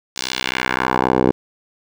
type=tone with band-pass filter sweep; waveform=10% pulse; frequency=63.8 Hz; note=C2; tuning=43 cents flat; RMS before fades=-19 dBFS; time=0.16-1.32 s; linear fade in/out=5 ms; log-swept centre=5700 to 420 Hz; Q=1.4; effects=none